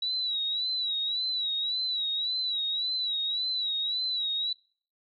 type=tone with vibrato; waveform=sine; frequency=3896 Hz; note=B7; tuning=24 cents flat; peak=-27 dBFS; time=0.02-4.53 s; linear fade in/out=5 ms; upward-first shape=sine; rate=1.8 Hz; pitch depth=74 cents each way; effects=noise-tail reverb RT60 0.5 s tail -26 dB re dry